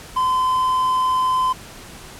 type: tone with quantisation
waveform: triangle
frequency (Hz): 1025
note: C6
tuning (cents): -36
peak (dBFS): -14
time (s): 0.16-1.53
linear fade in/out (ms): 10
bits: 7
effects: pink hiss -39 dBFS RMS until 2.19 s + low-pass 12000 Hz 12 dB/octave